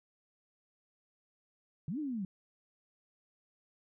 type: linear two-way sweep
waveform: sine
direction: up then down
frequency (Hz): 130.81 to 316.3 to 178.1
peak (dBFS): -34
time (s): 1.88-2.25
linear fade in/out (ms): 2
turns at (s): 1.99
effects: none